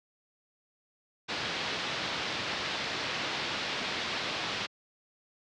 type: low-pass noise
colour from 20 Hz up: white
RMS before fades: -34 dBFS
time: 1.28-4.67 s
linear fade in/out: 20 ms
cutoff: 4400 Hz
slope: 24 dB/octave
effects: high-pass 100 Hz 12 dB/octave + low-pass 7000 Hz 12 dB/octave